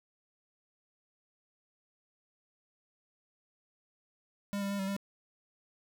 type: tone with pitch steps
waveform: square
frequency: 201.4 / 198.3 / 200.6 / 192.7 / 198.6 Hz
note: G3 / G3 / G3 / G3 / G3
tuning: +47 / +20 / +40 / -29 / +23 cents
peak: -33 dBFS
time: 4.53-4.965 s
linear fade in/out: 0 ms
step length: 87 ms
effects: none